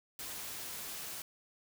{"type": "noise", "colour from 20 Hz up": "white", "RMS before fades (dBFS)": -43, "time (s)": [0.19, 1.22], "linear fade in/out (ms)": 2, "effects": []}